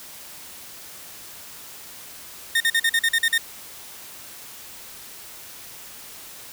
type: tone bursts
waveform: 30% pulse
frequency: 1833 Hz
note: A#6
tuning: 30 cents flat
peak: -14 dBFS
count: 9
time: 2.55-3.38 s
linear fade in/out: 5 ms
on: 54 ms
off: 43 ms
effects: white hiss -41 dBFS RMS until 6.52 s